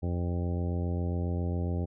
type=harmonic tone; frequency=87.31 Hz; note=F2; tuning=in tune; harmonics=1 / 2 / 3 / 4 / 5 / 6 / 7 / 9; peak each=-29 / -35 / -39 / -41 / -43 / -45 / -46 / -48 dBFS; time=0.02-1.86 s; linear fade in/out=20 ms; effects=none